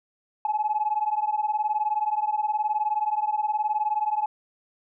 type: beating tone pair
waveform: sine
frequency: 841 / 860 Hz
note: G#5 / A5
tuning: +22 / -40 cents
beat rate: 19 Hz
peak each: -25 dBFS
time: 0.45-4.26 s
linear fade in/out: 2 ms
effects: tanh soft clip ceiling -15 dBFS